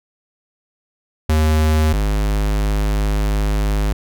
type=tone pair in turn; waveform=square; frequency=77.78 / 51.46 Hz; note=D#2 / G#1; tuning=0 / -15 cents; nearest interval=perfect fifth; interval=715 cents; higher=first; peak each=-13 / -16 dBFS; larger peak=first; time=1.29-1.93 / 1.93-3.93 s; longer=second; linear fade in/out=5 ms; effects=none